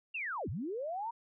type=linear two-way sweep; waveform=sine; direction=down then up; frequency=2820 to 75.1 to 957 Hz; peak=-35 dBFS; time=0.14-1.11 s; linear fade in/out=10 ms; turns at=0.49 s; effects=none